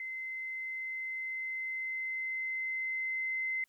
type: tone with level ramp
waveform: sine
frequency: 2062 Hz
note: C7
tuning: 26 cents flat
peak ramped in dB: -37 to -31 dBFS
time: 0-3.64 s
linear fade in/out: 2 ms
effects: white hiss -75 dBFS RMS until 3.68 s